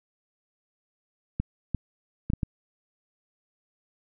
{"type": "clicks", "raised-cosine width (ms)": 5, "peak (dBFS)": -14, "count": 5, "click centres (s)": [1.4, 1.747, 2.301, 2.335, 2.432], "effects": []}